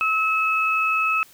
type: tone pair together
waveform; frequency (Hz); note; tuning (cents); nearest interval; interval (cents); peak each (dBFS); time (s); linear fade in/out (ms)
sine; 1293 / 2586; E6 / E7; -34 / -34; octave; 1200; -21; 0.01-1.23; 0
effects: white hiss -51 dBFS RMS until 1.33 s